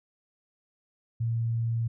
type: tone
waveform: sine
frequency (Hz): 115.3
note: A#2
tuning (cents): -19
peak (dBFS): -25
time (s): 1.2-1.88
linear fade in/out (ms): 10
effects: none